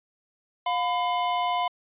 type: tone pair together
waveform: square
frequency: 710.6 / 1005 Hz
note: F5 / B5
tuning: +30 / +30 cents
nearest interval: tritone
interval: 600 cents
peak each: -27 dBFS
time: 0.66-1.68 s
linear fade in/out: 5 ms
effects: resampled to 8000 Hz